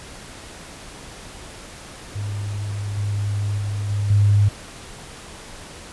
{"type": "tone with level steps", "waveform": "sine", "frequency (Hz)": 102.2, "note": "G#2", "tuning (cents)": -27, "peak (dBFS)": [-24, -20, -22, -19, -12], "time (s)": [2.15, 4.49], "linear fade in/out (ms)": 10, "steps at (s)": [2.97, 3.58, 3.9, 4.1], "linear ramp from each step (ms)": 5, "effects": ["pink hiss -39 dBFS RMS until 5.92 s", "resampled to 24000 Hz"]}